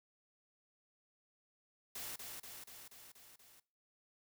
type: noise with echo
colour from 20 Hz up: white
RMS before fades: -45 dBFS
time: 1.95-2.16 s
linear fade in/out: 5 ms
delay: 240 ms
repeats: 6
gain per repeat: -3 dB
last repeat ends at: 3.6 s
effects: noise-tail reverb RT60 0.4 s tail -22 dB re dry